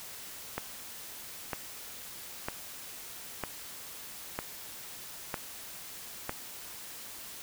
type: click train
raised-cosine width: 0.5 ms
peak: -17 dBFS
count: 7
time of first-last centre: 0.58-6.294 s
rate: 1.05 Hz
effects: white hiss -45 dBFS RMS until 7.42 s